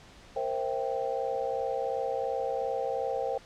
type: chord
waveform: sine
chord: C dominant seventh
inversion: third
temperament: equal with one note detuned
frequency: 466.2 / 529 / 659.3 / 784 Hz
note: Bb4 / C5 / E5 / G5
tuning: 0 / +19 / 0 / 0 cents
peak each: -34 / -32 / -38 / -34 dBFS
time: 0.36-3.38 s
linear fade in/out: 5 ms
effects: pink hiss -53 dBFS RMS until 3.45 s + low-pass 6000 Hz 12 dB/octave